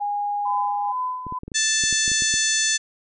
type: tone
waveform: sine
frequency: 820 Hz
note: G#5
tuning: 22 cents flat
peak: -22 dBFS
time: 0-0.93 s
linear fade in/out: 20 ms
type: tone with tremolo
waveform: sine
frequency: 1009 Hz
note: B5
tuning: 37 cents sharp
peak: -22 dBFS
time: 0.45-1.39 s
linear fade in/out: 10 ms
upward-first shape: sine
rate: 2.2 Hz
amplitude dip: 65%
type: clicks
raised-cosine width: 3 ms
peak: -22 dBFS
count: 11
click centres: 1.267 / 1.324 / 1.434 / 1.48 / 1.518 / 1.838 / 1.927 / 2.079 / 2.117 / 2.222 / 2.34 s
type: harmonic tone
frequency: 880 Hz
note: A5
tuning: in tune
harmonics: 2 / 3 / 4 / 5 / 6 / 7 / 8 / 9 / 10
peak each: -25 / -32 / -27 / -28 / -32 / -23 / -27 / -34 / -35 dBFS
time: 1.54-2.78 s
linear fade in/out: 20 ms
effects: none